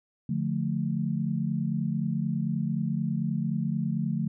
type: chord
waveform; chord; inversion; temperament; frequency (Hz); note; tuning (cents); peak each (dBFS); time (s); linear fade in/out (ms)
sine; D minor; none; just; 146.83 / 176.2 / 220.2; D3 / F3 / A3; 0 / +16 / +2; -30; 0.29-4.28; 5
effects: none